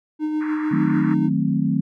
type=tone with tremolo; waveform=triangle; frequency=306.8 Hz; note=D#4; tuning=24 cents flat; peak=-17 dBFS; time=0.19-1.3 s; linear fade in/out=50 ms; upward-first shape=sine; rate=6.7 Hz; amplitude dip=35%
type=band-pass noise; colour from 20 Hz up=pink; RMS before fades=-35 dBFS; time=0.4-1.15 s; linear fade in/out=20 ms; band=1000 to 2000 Hz; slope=48 dB/octave
type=chord; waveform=sine; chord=D# diminished seventh; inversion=none; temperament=equal; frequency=155.56 / 185 / 220 / 261.6 Hz; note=D#3 / F#3 / A3 / C4; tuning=0 / 0 / 0 / 0 cents; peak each=-23 dBFS; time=0.71-1.81 s; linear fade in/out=10 ms
effects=none